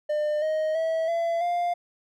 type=tone with pitch steps; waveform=triangle; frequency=601 / 624.4 / 648.6 / 673.8 / 700 Hz; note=D5 / D#5 / E5 / E5 / F5; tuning=+40 / +6 / -28 / +38 / +4 cents; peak=-21 dBFS; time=0.09-1.74 s; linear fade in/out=10 ms; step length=330 ms; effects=none